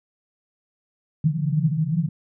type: band-pass noise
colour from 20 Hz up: pink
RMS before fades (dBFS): -22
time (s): 1.24-2.09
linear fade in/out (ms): 5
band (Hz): 140 to 170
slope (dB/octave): 96
effects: none